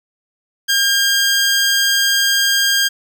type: tone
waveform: 15% pulse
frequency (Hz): 1608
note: G6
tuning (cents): +44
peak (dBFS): -6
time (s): 0.68-2.89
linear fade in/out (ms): 20
effects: none